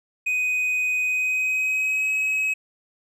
triangle tone with pitch glide, 2500 to 2553 Hz, D#7 to D#7, +8 to +44 cents, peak -19 dBFS, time 0.26-2.54 s, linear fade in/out 10 ms, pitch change +36 cents, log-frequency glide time 1.04-2.14 s, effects none

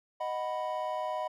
triangle chord, B major, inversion first, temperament equal, 622.3 / 740 / 987.8 Hz, D#5 / F#5 / B5, 0 / 0 / 0 cents, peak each -33 / -35 / -34 dBFS, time 0.2-1.28 s, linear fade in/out 10 ms, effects none

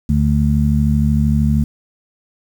harmonic tone, 73 Hz, D2, 10 cents flat, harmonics 1 / 2 / 3, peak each -16 / -16 / -16 dBFS, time 0.09-1.64 s, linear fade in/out 5 ms, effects 7-bit

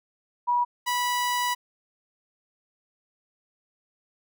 sine / sawtooth tone pair in turn, 969 / 980.8 Hz, B5 / B5, -33 / -12 cents, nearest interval unison, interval 21 cents, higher second, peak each -20 dBFS, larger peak neither, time 0.47-0.65 / 0.86-1.55 s, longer second, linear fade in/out 20 ms, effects none

